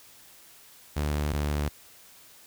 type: tone pair in turn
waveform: sawtooth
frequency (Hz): 74.1 / 73.55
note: D2 / D2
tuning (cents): +16 / +3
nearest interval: unison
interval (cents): 13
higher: first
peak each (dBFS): -22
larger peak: neither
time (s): 0.96-1.33 / 1.33-1.69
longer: first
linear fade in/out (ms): 10
effects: white hiss -53 dBFS RMS until 2.46 s